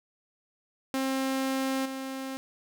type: tone with level steps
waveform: sawtooth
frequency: 266.1 Hz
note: C4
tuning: 29 cents sharp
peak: -23 / -30 dBFS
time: 0.94-2.37 s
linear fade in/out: 0 ms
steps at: 1.85 s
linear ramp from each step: 10 ms
effects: none